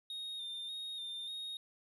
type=tone with vibrato; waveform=triangle; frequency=3670 Hz; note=A#7; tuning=28 cents flat; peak=-39 dBFS; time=0.1-1.57 s; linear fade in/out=2 ms; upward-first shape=square; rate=1.7 Hz; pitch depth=30 cents each way; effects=none